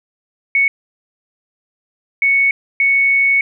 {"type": "tone bursts at uneven times", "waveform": "sine", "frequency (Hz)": 2217, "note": "C#7", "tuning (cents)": 0, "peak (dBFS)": -10, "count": 3, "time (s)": [[0.55, 0.68], [2.22, 2.51], [2.8, 3.41]], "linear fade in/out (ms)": 2, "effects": []}